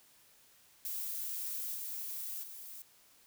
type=noise with level steps; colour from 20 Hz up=violet; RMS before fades=-39 / -41 / -48 dBFS; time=0.85-2.82 s; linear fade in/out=0 ms; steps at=1.74 / 2.43 s; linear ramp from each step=5 ms; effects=white hiss -64 dBFS RMS until 3.26 s